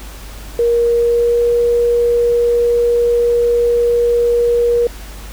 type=tone with pitch glide; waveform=sine; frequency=471.2 to 475.6 Hz; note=A#4 to A#4; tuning=+19 to +35 cents; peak=-10 dBFS; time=0.59-4.87 s; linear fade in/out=2 ms; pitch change=+16 cents; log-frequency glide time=0.96-1.49 s; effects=added 50 Hz sine -30 dBFS peak until 5.32 s + pink hiss -36 dBFS RMS until 5.32 s